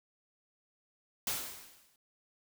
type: noise with exponential decay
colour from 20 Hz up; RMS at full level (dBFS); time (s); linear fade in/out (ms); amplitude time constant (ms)
white; -32; 1.27-1.96; 2; 150
effects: none